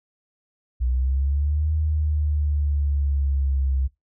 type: linear two-way sweep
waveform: sine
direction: up then down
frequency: 60.5 to 77.9 to 66 Hz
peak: -19 dBFS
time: 0.8-3.88 s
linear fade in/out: 20 ms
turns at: 1.72 s
effects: noise-tail reverb RT60 0.2 s tail -23 dB re dry